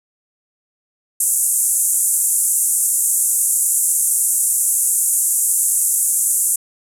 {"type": "band-pass noise", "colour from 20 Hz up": "pink", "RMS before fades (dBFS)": -17, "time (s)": [1.2, 6.56], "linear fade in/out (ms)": 5, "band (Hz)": [7500, 12000], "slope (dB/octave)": 48, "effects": []}